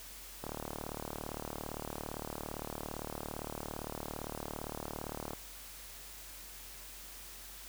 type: click train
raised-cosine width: 1 ms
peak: -25 dBFS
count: 185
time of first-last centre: 0.44-5.334 s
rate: 37.6 Hz
effects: added 47 Hz sine -55 dBFS peak until 7.68 s + white hiss -50 dBFS RMS until 7.68 s